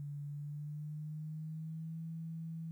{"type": "tone with pitch glide", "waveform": "sine", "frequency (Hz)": [144.5, 163.14], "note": ["D3", "E3"], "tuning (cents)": [-28, -18], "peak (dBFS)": -40, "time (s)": [0, 2.71], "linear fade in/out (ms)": 0, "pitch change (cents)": 210, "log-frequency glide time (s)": [0.27, 2.01], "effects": ["12-bit"]}